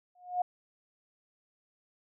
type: tone with exponential growth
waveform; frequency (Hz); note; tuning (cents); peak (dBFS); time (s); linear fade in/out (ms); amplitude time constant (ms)
sine; 720; F#5; -47; -23; 0.15-0.42; 5; 57
effects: none